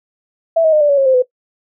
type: tone with pitch steps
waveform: sine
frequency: 659.3 / 634.3 / 610.2 / 587 / 564.7 / 543.3 / 522.7 / 502.8 Hz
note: E5 / D#5 / D#5 / D5 / C#5 / C#5 / C5 / B4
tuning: 0 / +33 / -34 / -1 / +32 / -35 / -2 / +31 cents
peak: -8 dBFS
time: 0.56-1.224 s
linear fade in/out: 10 ms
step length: 83 ms
effects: noise-tail reverb RT60 0.1 s tail -18 dB re dry